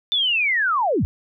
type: linear sweep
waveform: sine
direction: down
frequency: 3572 to 49 Hz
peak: -17 dBFS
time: 0.12-1.05 s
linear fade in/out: 0 ms
effects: none